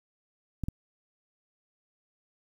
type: clicks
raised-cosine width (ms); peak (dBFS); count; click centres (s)
5; -19; 2; 0.637 / 0.685
effects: 9-bit